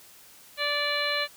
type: harmonic tone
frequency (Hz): 583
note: D5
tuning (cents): -13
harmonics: 1 / 2 / 3 / 4 / 5 / 6 / 7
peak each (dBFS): -32 / -34 / -31 / -32 / -35 / -37 / -31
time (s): 0.57-1.28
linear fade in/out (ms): 50
effects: white hiss -52 dBFS RMS until 1.36 s